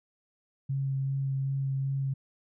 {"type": "tone with vibrato", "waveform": "sine", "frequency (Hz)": 135.9, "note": "C#3", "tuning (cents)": -34, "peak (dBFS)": -27, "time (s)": [0.69, 2.14], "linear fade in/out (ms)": 10, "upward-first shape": "sine", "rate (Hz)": 2.6, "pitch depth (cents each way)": 12, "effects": []}